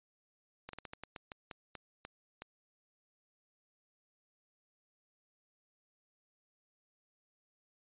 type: slowing click train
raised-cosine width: 0.3 ms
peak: -28 dBFS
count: 12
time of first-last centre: 0.69-2.42 s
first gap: 43 ms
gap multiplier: 1.24
effects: resampled to 8000 Hz